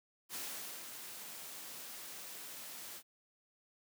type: noise with ADSR envelope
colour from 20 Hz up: white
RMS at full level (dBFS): -42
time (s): 0.29-3.03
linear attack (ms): 58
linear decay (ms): 460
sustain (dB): -6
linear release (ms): 65
effects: high-pass 150 Hz 12 dB/octave